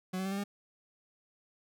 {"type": "tone with pitch steps", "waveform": "40% pulse", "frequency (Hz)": [185, 189.11, 193.3, 197.59, 202], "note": ["F#3", "F#3", "G3", "G3", "G#3"], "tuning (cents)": [0, 38, -24, 14, -48], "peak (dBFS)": -32, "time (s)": [0.13, 0.44], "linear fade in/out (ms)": 10, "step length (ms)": 62, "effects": []}